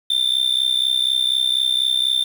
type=tone with amplitude modulation; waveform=triangle; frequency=3566 Hz; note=A7; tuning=22 cents sharp; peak=-11 dBFS; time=0.1-2.24 s; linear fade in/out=5 ms; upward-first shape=sine; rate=64.1 Hz; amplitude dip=85%; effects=7-bit